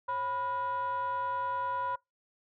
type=tone with frequency modulation; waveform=sine; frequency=988 Hz; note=B5; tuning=in tune; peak=-29 dBFS; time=0.08-1.96 s; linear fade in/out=10 ms; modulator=445 Hz; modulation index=0.61; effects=noise-tail reverb RT60 0.2 s tail -26 dB re dry + tanh soft clip ceiling -26 dBFS